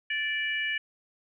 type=harmonic tone; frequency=584 Hz; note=D5; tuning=10 cents flat; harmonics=3 / 4 / 5; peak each=-30 / -32 / -34 dBFS; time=0.1-0.78 s; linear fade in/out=5 ms; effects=none